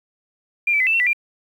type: tone with pitch steps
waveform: sine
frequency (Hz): 2397 / 2312 / 2030 / 2644 / 2712 / 1972 / 2384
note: D7 / D7 / B6 / E7 / E7 / B6 / D7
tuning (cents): +35 / -28 / +47 / +5 / +49 / -3 / +25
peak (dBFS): -15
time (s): 0.67-1.132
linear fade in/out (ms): 5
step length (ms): 66
effects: 8-bit